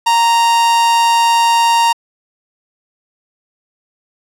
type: tone with amplitude modulation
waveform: 45% pulse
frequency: 930 Hz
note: A#5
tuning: 4 cents flat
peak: -8 dBFS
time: 0.06-1.93 s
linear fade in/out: 10 ms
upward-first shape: sine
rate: 183 Hz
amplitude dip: 25%
effects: low-pass 10000 Hz 12 dB/octave